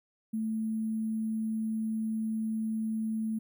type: tone with sample-and-hold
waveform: sine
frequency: 220 Hz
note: A3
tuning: in tune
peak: -29 dBFS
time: 0.33-3.39 s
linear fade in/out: 10 ms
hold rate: 11025 Hz
effects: none